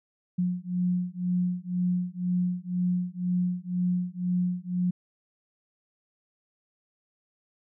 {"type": "beating tone pair", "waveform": "sine", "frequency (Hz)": [178.4, 180.4], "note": ["F3", "F#3"], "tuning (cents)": [37, -44], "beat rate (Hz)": 2, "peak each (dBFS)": -28, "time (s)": [0.38, 4.91], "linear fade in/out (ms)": 10, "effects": []}